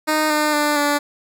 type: tone with pitch steps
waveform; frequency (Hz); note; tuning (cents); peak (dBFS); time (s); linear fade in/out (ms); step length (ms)
10% pulse; 308.5 / 302.3 / 296.3 / 290.3; D#4 / D#4 / D4 / D4; -15 / -50 / +15 / -20; -8; 0.07-0.99; 20; 230
effects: none